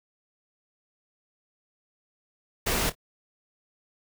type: noise with echo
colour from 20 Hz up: pink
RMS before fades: -26 dBFS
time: 2.66-2.9 s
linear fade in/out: 10 ms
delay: 26 ms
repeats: 2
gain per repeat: -15 dB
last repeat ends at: 2.952 s
effects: none